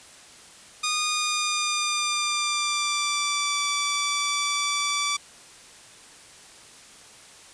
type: tone with pitch glide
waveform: 10% pulse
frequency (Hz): 1227 to 1158.8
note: D#6 to D6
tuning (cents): -25 to -24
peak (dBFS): -15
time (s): 0.83-5.17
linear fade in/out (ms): 10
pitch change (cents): -99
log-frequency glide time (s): 1.07-3.64
effects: white hiss -48 dBFS RMS until 7.53 s + resampled to 22050 Hz